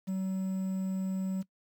triangle tone with quantisation, 190 Hz, F#3, 46 cents sharp, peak -28 dBFS, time 0.07-1.43 s, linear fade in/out 20 ms, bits 9, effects noise-tail reverb RT60 0.1 s tail -20 dB re dry

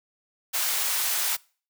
white high-pass noise, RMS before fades -26 dBFS, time 0.53-1.37 s, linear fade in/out 20 ms, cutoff 740 Hz, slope 12 dB/octave, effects noise-tail reverb RT60 0.4 s tail -24 dB re dry

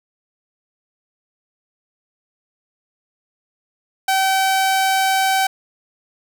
sawtooth tone, 768 Hz, G5, 36 cents flat, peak -11 dBFS, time 4.08-5.47 s, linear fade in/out 5 ms, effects none

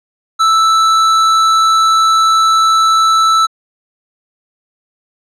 square tone, 1318.5 Hz, E6, in tune, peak -8 dBFS, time 0.39-3.47 s, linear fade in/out 20 ms, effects low-pass 6000 Hz 12 dB/octave

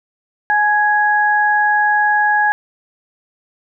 sine tone pair together, 840 / 1661.7 Hz, G#5 / G#6, +19 / +1 cents, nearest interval octave, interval 1182 cents, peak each -14 dBFS, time 0.5-2.52 s, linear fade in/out 0 ms, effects none

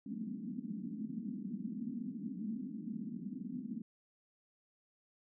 white band-pass noise, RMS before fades -42 dBFS, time 0.06-3.82 s, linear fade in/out 5 ms, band 190 to 250 Hz, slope 48 dB/octave, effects none

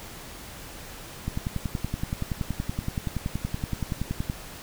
click train, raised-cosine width 5 ms, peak -15 dBFS, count 33, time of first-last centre 1.28-4.299 s, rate 10.6 Hz, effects pink hiss -42 dBFS RMS until 4.62 s

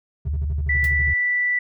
triangle tone bursts, 132.4 Hz, C3, 21 cents sharp, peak -26 dBFS, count 11, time 0.25-1.105 s, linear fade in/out 5 ms, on 35 ms, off 47 ms
sine tone with vibrato, 73.8 Hz, D2, 9 cents sharp, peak -21 dBFS, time 0.26-1.14 s, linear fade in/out 10 ms, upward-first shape sine, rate 19 Hz, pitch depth 150 cents each way
sine tone, 1970 Hz, B6, 5 cents flat, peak -18 dBFS, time 0.69-1.59 s, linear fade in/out 5 ms
white noise with exponential decay, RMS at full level -34 dBFS, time 0.84-0.95 s, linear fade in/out 0 ms, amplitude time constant 23 ms
effects none

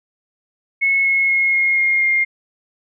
sine tone with pitch steps, 2189 / 2175 / 2161 / 2148 / 2134 / 2121 Hz, C#7 / C#7 / C#7 / C7 / C7 / C7, -22 / -33 / -45 / +45 / +34 / +23 cents, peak -13 dBFS, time 0.81-2.25 s, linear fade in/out 20 ms, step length 240 ms, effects none

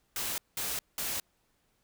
white noise bursts, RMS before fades -34 dBFS, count 3, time 0.16-1.2 s, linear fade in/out 2 ms, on 220 ms, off 190 ms, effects pink hiss -73 dBFS RMS until 1.83 s

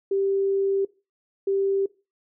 sine tone pair in turn, 392 / 392 Hz, G4 / G4, 0 / 0 cents, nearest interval unison, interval 0 cents, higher neither, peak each -20 dBFS, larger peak neither, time 0.11-0.85 / 1.47-1.86 s, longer first, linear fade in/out 5 ms, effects noise-tail reverb RT60 0.3 s tail -21 dB re dry

